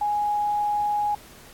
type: tone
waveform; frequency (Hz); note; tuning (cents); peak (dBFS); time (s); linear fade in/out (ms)
sine; 830.6; G#5; 0; -21; 0.01-1.15; 5
effects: pink hiss -48 dBFS RMS until 1.53 s + AAC 64 kbps